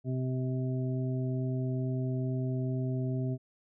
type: harmonic tone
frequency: 128.9 Hz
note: C3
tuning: 26 cents flat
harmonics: 1 / 2 / 3 / 5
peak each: -30 / -36 / -40 / -44 dBFS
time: 0.04-3.38 s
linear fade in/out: 50 ms
effects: none